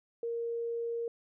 sine tone, 466.2 Hz, A#4, in tune, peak -32 dBFS, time 0.23-1.08 s, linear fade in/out 2 ms, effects none

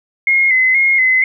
sine tone with vibrato, 2093 Hz, C7, in tune, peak -9 dBFS, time 0.27-1.24 s, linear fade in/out 2 ms, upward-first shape square, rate 2.1 Hz, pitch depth 45 cents each way, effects none

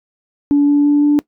sine tone with pitch steps, 287.4 / 289.2 / 291.1 / 292.9 Hz, D4 / D4 / D4 / D4, -37 / -27 / -15 / -5 cents, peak -7 dBFS, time 0.51-1.19 s, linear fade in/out 0 ms, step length 170 ms, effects noise-tail reverb RT60 0.1 s tail -21 dB re dry + tanh soft clip ceiling -5 dBFS

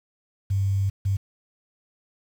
sine tone bursts at uneven times, 98 Hz, G2, in tune, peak -20 dBFS, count 2, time 0.5-0.9 / 1.05-1.17 s, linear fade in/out 10 ms, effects 8-bit

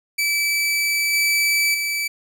sawtooth tone with level steps, 2309 Hz, D7, 30 cents flat, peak -15 / -13 / -18 dBFS, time 0.18-2.08 s, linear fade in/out 10 ms, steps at 1.13 / 1.74 s, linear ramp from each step 5 ms, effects none

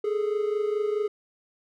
triangle tone pair together, 415.3 / 440 Hz, G#4 / A4, 0 / 0 cents, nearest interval minor second, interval 100 cents, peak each -23 / -28 dBFS, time 0.04-1.08 s, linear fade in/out 5 ms, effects none

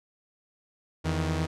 sawtooth tone pair together, 83.5 / 157.63 Hz, E2 / D#3, +23 / +23 cents, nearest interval major seventh, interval 1100 cents, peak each -25 dBFS, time 1.04-1.47 s, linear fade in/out 20 ms, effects low-pass 8000 Hz 12 dB/octave

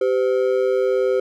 triangle ring-modulated tone, 450.3 Hz, A4, 40 cents sharp, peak -11 dBFS, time 0.01-1.2 s, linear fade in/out 5 ms, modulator 60.6 Hz, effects none

